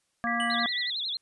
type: harmonic tone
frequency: 234.8 Hz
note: A#3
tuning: 13 cents sharp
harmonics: 1 / 3 / 5 / 7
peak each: -32 / -32 / -32 / -32 dBFS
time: 0.24-0.66 s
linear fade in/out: 0 ms
type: tone with tremolo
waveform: sine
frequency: 1960 Hz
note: B6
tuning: 14 cents flat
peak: -30 dBFS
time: 0.27-0.9 s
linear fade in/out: 2 ms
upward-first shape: square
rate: 6.2 Hz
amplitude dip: 25%
type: tone with exponential decay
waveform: square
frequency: 2960 Hz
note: F#7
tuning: in tune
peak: -29 dBFS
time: 0.4-0.67 s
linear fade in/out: 1 ms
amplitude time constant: 57 ms
type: tone with vibrato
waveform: sine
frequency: 3748 Hz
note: A#7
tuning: 9 cents sharp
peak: -29 dBFS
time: 0.5-1.17 s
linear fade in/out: 2 ms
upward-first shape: sine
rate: 11 Hz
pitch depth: 200 cents each way
effects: white hiss -74 dBFS RMS until 1.21 s + resampled to 24000 Hz